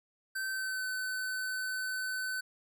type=tone with pitch glide; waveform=square; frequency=1546 to 1515.9 Hz; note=G6 to F#6; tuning=-24 to +42 cents; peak=-34 dBFS; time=0.35-2.41 s; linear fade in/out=10 ms; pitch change=-34 cents; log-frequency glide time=0.51-0.85 s; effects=none